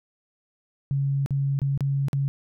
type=tone with dropouts; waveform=sine; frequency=138.59 Hz; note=C#3; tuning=in tune; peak=-21 dBFS; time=0.91-2.28 s; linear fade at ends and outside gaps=0 ms; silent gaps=1.261-1.307 / 1.59-1.617 / 1.776-1.807 / 2.084-2.131 s; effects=none